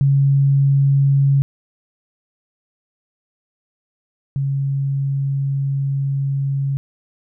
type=tone pair in turn; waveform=sine; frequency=138.59 / 137.93 Hz; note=C#3 / C#3; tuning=0 / -8 cents; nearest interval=unison; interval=8 cents; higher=first; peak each=-11 / -17 dBFS; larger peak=first; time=0.01-1.42 / 4.36-6.77 s; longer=second; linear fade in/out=0 ms; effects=none